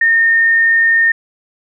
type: tone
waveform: sine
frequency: 1828 Hz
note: A#6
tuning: 34 cents flat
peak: -8 dBFS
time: 0.01-1.12 s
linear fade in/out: 5 ms
effects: none